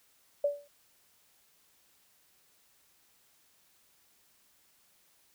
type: tone with exponential decay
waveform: sine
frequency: 576 Hz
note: D5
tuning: 34 cents flat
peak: -22 dBFS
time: 0.44-0.68 s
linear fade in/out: 5 ms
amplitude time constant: 51 ms
effects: white hiss -67 dBFS RMS until 5.34 s